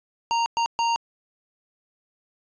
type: tone bursts at uneven times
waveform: square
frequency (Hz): 929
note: A#5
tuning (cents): -6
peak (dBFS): -21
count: 3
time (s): 0.31-0.46 / 0.57-0.66 / 0.79-0.96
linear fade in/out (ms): 0
effects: resampled to 16000 Hz